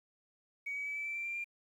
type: tone with pitch steps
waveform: sine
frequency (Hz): 2257 / 2275 / 2294 / 2312 / 2331 / 2350 / 2369 / 2388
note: C#7 / C#7 / D7 / D7 / D7 / D7 / D7 / D7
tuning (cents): +31 / +44 / -41 / -28 / -14 / +1 / +14 / +28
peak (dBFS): -35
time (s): 0.66-1.444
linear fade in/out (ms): 10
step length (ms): 98
effects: tanh soft clip ceiling -31 dBFS + 11-bit